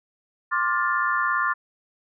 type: chord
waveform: sine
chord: D minor seventh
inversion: third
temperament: just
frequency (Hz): 1057.2 / 1174.7 / 1409.6 / 1762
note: C6 / D6 / F6 / A6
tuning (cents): +18 / 0 / +16 / +2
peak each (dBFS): -26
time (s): 0.51-1.54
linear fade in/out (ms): 20
effects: none